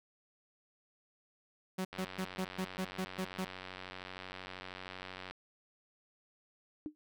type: tone bursts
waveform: sawtooth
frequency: 187 Hz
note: F#3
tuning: 19 cents sharp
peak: -30 dBFS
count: 9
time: 1.78-3.45 s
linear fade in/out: 10 ms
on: 70 ms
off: 130 ms
type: click train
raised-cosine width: 0.3 ms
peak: -28 dBFS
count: 315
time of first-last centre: 1.93-5.31 s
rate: 92.9 Hz
type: tone with exponential decay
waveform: sine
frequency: 303.1 Hz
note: D#4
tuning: 45 cents flat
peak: -33 dBFS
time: 6.86-6.95 s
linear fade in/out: 0 ms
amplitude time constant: 18 ms
effects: none